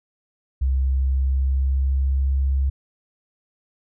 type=tone with pitch glide; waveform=sine; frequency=66 to 67.62 Hz; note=C2 to C#2; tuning=+16 to -42 cents; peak=-17 dBFS; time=0.61-2.7 s; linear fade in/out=10 ms; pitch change=+42 cents; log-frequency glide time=0.72-2.37 s; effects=none